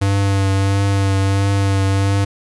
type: tone with vibrato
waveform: square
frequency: 98.2 Hz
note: G2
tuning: 4 cents sharp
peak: -14 dBFS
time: 0.01-2.25 s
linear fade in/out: 10 ms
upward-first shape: triangle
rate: 1.5 Hz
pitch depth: 23 cents each way
effects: resampled to 24000 Hz + 9-bit